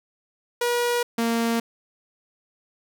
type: tone pair in turn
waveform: sawtooth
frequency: 481.2 / 231 Hz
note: B4 / A#3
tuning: -45 / -16 cents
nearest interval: octave + minor second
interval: 1271 cents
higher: first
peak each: -17 dBFS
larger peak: neither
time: 0.61-1.03 / 1.18-1.6 s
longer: neither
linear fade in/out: 5 ms
effects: none